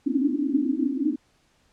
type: band-pass noise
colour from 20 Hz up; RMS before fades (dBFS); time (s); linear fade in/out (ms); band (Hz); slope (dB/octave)
white; -24; 0.06-1.16; 10; 250 to 310; 96
effects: pink hiss -64 dBFS RMS until 1.72 s + low-pass 8000 Hz 12 dB/octave